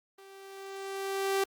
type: tone with level ramp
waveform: sawtooth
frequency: 390 Hz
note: G4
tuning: 9 cents flat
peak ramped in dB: -47 to -21 dBFS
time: 0.18-1.44 s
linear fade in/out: 5 ms
effects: Opus 24 kbps